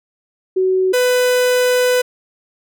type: tone pair in turn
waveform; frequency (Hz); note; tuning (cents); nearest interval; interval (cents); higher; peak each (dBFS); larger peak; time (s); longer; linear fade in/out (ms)
sine / 45% pulse; 374.7 / 498.8; F#4 / B4; +22 / +17; perfect fourth; 495; second; -12; neither; 0.56-0.93 / 0.93-2.02; second; 10
effects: none